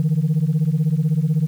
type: beating tone pair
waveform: sine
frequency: 147.9 / 163.9 Hz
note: D3 / E3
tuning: +13 / -10 cents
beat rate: 16 Hz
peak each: -17 dBFS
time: 0-1.47 s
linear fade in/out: 0 ms
effects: tanh soft clip ceiling -12 dBFS + 8-bit